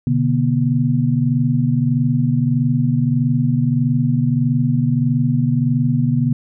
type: tone cluster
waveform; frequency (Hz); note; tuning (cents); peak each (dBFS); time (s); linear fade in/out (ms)
sine; 125.6 / 147.2 / 240.9; B2 / D3 / B3; +30 / +4 / -43; -18; 0.07-6.33; 2
effects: none